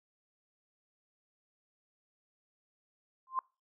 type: tone with exponential growth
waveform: sine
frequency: 1046.5 Hz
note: C6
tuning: in tune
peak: -25 dBFS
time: 3.27-3.39 s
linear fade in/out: 1 ms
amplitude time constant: 25 ms
effects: noise-tail reverb RT60 0.3 s tail -26 dB re dry